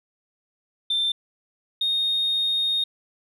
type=tone pair in turn; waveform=sine; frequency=3569 / 3703 Hz; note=A7 / A#7; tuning=+24 / -12 cents; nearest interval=minor second; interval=64 cents; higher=second; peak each=-19 dBFS; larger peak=neither; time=0.9-1.12 / 1.81-2.84 s; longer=second; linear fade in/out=5 ms; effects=tanh soft clip ceiling -17 dBFS